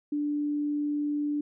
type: tone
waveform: sine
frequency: 293.7 Hz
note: D4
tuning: in tune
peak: -26 dBFS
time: 0.12-1.41 s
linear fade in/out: 5 ms
effects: none